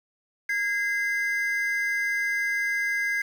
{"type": "tone pair together", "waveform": "triangle", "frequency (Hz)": [1639, 2065], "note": ["G#6", "C7"], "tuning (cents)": [-23, -23], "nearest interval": "major third", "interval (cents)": 400, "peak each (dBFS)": -25, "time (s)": [0.49, 3.22], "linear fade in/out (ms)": 5, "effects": ["8-bit"]}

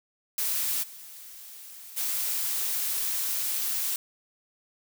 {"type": "noise with level steps", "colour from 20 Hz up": "blue", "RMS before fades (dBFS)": [-28, -45, -29], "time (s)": [0.38, 3.96], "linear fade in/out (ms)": 2, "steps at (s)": [0.82, 1.96], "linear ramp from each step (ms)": 20, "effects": []}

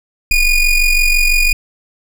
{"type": "ring-modulated tone", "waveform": "square", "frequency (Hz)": 1217, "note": "D#6", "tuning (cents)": -39, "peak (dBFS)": -7, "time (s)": [0.31, 1.53], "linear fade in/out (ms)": 2, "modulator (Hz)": 1240, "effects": []}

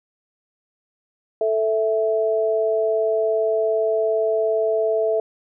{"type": "tone pair together", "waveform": "sine", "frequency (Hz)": [440, 657.4], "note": ["A4", "E5"], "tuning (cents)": [0, -5], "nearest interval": "perfect fifth", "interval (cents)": 695, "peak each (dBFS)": [-20, -20], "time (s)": [1.41, 5.2], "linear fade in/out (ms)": 2, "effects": []}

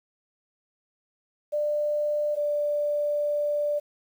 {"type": "tone pair in turn", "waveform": "sine", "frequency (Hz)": [594, 588.2], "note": ["D5", "D5"], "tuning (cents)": [20, 3], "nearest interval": "unison", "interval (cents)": 17, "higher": "first", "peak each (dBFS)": -23, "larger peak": "neither", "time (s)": [[1.52, 2.36], [2.36, 3.8]], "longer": "second", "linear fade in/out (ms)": 20, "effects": ["9-bit"]}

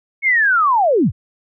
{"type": "linear sweep", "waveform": "sine", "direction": "down", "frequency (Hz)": [2217, 57.1], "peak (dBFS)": -11, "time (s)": [0.22, 1.12], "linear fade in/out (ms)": 50, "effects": []}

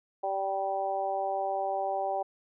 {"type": "harmonic tone", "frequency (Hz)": 194.4, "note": "G3", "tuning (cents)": -14, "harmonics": [2, 3, 4, 5], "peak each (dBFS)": [-38, -33, -30, -42], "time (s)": [0.23, 2.23], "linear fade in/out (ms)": 10, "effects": []}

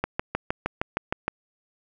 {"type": "click train", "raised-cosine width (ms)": 0.5, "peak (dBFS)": -9, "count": 9, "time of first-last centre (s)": [0.04, 1.28], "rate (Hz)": 6.45, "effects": []}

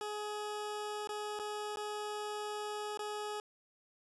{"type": "tone with dropouts", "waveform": "20% pulse", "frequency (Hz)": 420, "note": "G#4", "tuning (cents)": 19, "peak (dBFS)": -33, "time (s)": [0.01, 3.4], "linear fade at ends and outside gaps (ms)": 1, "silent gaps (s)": [[1.073, 1.091], [1.39, 1.396], [1.759, 1.771], [2.974, 2.992]], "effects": ["resampled to 24000 Hz"]}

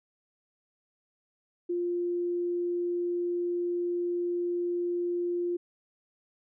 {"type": "tone", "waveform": "sine", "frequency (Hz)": 350, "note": "F4", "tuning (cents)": 4, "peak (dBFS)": -27, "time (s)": [1.69, 5.57], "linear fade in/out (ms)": 10, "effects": []}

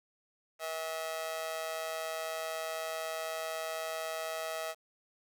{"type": "tone with amplitude modulation", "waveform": "sawtooth", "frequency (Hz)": 644, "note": "E5", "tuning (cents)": -41, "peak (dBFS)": -28, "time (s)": [0.59, 4.75], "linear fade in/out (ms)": 50, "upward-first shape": "sine", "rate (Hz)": 162, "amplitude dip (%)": 80, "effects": ["10-bit"]}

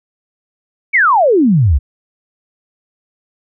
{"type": "exponential sweep", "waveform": "sine", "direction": "down", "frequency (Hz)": [2349, 60.5], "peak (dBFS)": -7, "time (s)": [0.93, 1.79], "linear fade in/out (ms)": 20, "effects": []}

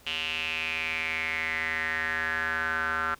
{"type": "tone with band-pass filter sweep", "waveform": "square", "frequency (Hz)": 80.3, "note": "E2", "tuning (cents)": -45, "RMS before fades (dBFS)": -30, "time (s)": [0.06, 3.15], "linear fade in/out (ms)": 10, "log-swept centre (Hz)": [2900, 1400], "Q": 7, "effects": ["pink hiss -56 dBFS RMS until 3.19 s"]}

